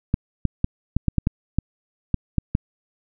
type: clicks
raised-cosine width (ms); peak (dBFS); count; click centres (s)
5; -6; 11; 0.141 / 0.453 / 0.644 / 0.966 / 1.083 / 1.183 / 1.271 / 1.586 / 2.143 / 2.383 / 2.551
effects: none